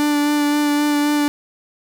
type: tone with vibrato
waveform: 45% pulse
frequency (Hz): 293.7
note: D4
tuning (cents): 0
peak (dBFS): -15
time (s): 0-1.28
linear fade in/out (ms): 0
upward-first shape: sine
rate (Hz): 3.8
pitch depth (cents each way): 13
effects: none